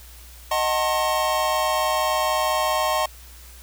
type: chord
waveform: square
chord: D# diminished seventh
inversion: none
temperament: just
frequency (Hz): 622.3 / 746.7 / 896 / 1075.3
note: D#5 / F#5 / A5 / C6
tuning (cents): 0 / +16 / +31 / +47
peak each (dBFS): -25 / -28 / -28 / -25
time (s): 0.51-3.06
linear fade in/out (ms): 5
effects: added 60 Hz sine -43 dBFS peak until 3.62 s + white hiss -47 dBFS RMS until 3.62 s